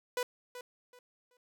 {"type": "tone with echo", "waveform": "sawtooth", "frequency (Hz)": 494.6, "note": "B4", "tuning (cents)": 3, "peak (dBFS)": -27, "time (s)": [0.17, 0.23], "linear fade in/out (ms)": 2, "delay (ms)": 380, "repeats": 3, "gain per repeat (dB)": -12, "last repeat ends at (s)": 1.37, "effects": []}